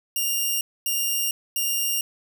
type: tone bursts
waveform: 5% pulse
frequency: 2818 Hz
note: F7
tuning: 15 cents sharp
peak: -13 dBFS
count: 3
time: 0.16-2.01 s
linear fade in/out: 2 ms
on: 450 ms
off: 250 ms
effects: none